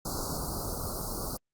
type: band-stop noise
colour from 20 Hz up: pink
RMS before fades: -34 dBFS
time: 0.05-1.37 s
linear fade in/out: 5 ms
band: 1400 to 4200 Hz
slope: 96 dB/octave
effects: Opus 32 kbps